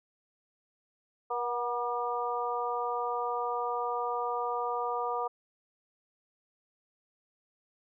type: harmonic tone with a mistuned harmonic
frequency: 240 Hz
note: B3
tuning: 49 cents flat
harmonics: 2 / 3 / 4 / 5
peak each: -35 / -35 / -35 / -35 dBFS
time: 1.3-5.28 s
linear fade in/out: 10 ms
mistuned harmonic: 3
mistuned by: +31 cents
effects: none